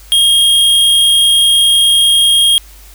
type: tone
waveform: square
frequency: 3247 Hz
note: G#7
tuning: 40 cents flat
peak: -7 dBFS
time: 0.12-2.58 s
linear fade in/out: 0 ms
effects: added 50 Hz sine -36 dBFS peak until 2.94 s + white hiss -41 dBFS RMS until 2.94 s